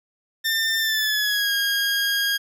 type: tone with pitch glide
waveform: 20% pulse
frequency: 1797 to 1628.9 Hz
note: A6 to G#6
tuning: +36 to -34 cents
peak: -15 dBFS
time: 0.44-2.38 s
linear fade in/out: 20 ms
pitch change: -170 cents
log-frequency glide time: 0.78-1.53 s
effects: none